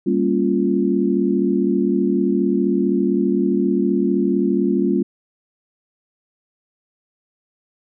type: chord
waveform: sine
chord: G half-diminished seventh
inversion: none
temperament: equal with one note detuned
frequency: 197.82 / 233.1 / 277.2 / 349.2 Hz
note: G3 / Bb3 / Db4 / F4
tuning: +16 / 0 / 0 / 0 cents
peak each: -20 / -22 / -21 / -20 dBFS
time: 0.06-5.03 s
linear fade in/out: 10 ms
effects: none